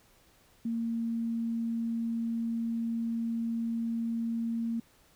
sine tone, 230 Hz, A#3, 23 cents flat, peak -29 dBFS, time 0.65-4.8 s, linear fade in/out 5 ms, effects pink hiss -63 dBFS RMS until 5.15 s

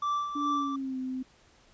triangle tone with tremolo, 1168 Hz, D6, 10 cents flat, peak -24 dBFS, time 0.02-0.76 s, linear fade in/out 5 ms, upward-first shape sine, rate 2.5 Hz, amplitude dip 60%
sine tone with pitch glide, 290 to 258.4 Hz, D4 to C4, -22 to -21 cents, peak -31 dBFS, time 0.35-1.23 s, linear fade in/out 10 ms, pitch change -199 cents, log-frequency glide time 0.5-0.98 s
effects pink hiss -61 dBFS RMS until 1.73 s + resampled to 16000 Hz

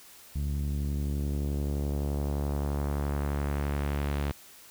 sawtooth tone with low-pass filter sweep, 71.6 Hz, D2, 43 cents flat, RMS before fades -30 dBFS, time 0.35-4.32 s, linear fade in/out 10 ms, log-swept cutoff 160 to 3600 Hz, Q 0.95, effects white hiss -52 dBFS RMS until 4.7 s

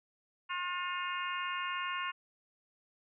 harmonic tone with a mistuned harmonic, 358.2 Hz, F4, 44 cents sharp, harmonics 3 / 4 / 5 / 6 / 7 / 8, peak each -37 / -41 / -43 / -45 / -45 / -42 dBFS, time 0.49-2.12 s, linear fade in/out 20 ms, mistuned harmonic 8, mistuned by -36 cents, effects none

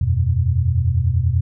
sine chord, E suspended second, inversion none, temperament just, 82.41 / 92.71 / 123.61 Hz, E2 / F#2 / B2, 0 / +4 / +2 cents, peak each -19 dBFS, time 0.01-1.41 s, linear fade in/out 5 ms, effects none

